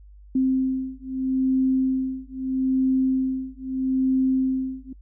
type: beating tone pair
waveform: sine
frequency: 261.6 / 262.38 Hz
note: C4 / C4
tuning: 0 / +5 cents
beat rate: 0.78 Hz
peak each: -23 dBFS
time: 0.35-4.93 s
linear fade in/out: 5 ms
effects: noise-tail reverb RT60 0.1 s tail -22 dB re dry + added 50 Hz sine -44 dBFS peak until 5.01 s